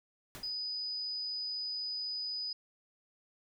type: noise with exponential decay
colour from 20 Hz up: pink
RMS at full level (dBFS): -44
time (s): 0.35-0.62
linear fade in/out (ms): 0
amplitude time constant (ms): 57
type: tone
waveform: sine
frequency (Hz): 4978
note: D#8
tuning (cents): 0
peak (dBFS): -35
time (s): 0.43-2.53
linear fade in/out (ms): 5
effects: none